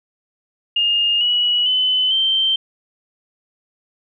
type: tone with pitch steps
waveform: sine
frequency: 2832 / 2927 / 3025 / 3126 Hz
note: F7 / F#7 / F#7 / G7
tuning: +23 / -19 / +38 / -6 cents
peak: -14 dBFS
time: 0.76-2.56 s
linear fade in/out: 5 ms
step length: 450 ms
effects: none